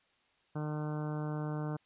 harmonic tone, 151.4 Hz, D#3, 47 cents flat, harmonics 1 / 2 / 3 / 4 / 5 / 6 / 7 / 8 / 9 / 10, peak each -35 / -41 / -45 / -47 / -49 / -51 / -52 / -53 / -54 / -55 dBFS, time 0.55-1.77 s, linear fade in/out 10 ms, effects white hiss -71 dBFS RMS until 1.85 s + resampled to 8000 Hz

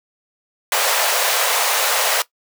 pink high-pass noise, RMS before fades -18 dBFS, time 0.72-2.22 s, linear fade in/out 2 ms, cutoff 490 Hz, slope 48 dB/octave, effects noise-tail reverb RT60 0.1 s tail -17 dB re dry

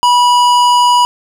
sine tone with hard clipping, 976 Hz, B5, 21 cents flat, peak -8 dBFS, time 0.03-1.05 s, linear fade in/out 0 ms, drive 14 dB, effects none

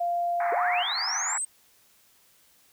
sine tone with pitch glide, 695 to 714.5 Hz, F5 to F5, -9 to +39 cents, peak -24 dBFS, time 0-0.83 s, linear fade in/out 10 ms, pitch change +48 cents, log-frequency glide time 0.51-0.61 s
pink band-pass noise, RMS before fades -33 dBFS, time 0.4-1.38 s, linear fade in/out 5 ms, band 740 to 2200 Hz, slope 96 dB/octave
sine linear sweep, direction up, 368.5 to 8490 Hz, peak -27 dBFS, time 0.52-1.45 s, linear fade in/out 5 ms
effects white hiss -61 dBFS RMS until 2.72 s

